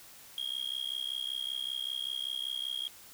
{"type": "tone with amplitude modulation", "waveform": "triangle", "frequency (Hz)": 3267, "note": "G#7", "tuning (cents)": -29, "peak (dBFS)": -28, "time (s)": [0.38, 2.88], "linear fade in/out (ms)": 0, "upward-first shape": "sine", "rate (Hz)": 65.2, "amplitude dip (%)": 100, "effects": ["white hiss -53 dBFS RMS until 3.13 s"]}